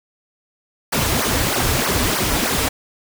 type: noise with flanger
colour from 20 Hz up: pink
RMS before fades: -19 dBFS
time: 0.92-2.69 s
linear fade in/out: 10 ms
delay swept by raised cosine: 0.26 to 5.76 ms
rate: 3.2 Hz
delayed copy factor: -0.95
effects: none